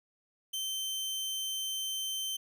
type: tone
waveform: sawtooth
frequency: 3100 Hz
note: G7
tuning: 20 cents flat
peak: -30 dBFS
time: 0.53-2.37 s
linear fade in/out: 10 ms
effects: none